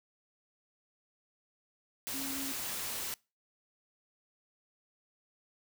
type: tone in noise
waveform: sine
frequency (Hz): 272.1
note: C#4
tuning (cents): -32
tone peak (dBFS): -40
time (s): 2.14-2.52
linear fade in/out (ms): 0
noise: white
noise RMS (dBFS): -38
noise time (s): 2.07-3.14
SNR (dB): -5
effects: noise-tail reverb RT60 0.3 s tail -25 dB re dry